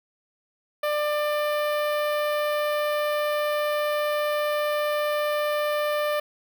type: tone with notch filter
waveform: sawtooth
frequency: 595 Hz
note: D5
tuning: 22 cents sharp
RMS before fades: -25 dBFS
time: 0.83-6.2 s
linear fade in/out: 5 ms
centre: 7000 Hz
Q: 0.52
effects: none